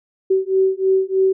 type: beating tone pair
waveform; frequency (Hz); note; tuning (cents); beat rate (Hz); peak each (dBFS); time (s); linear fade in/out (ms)
sine; 379.8 / 383; F#4 / G4; +45 / -40; 3.2; -17; 0.3-1.33; 10
effects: none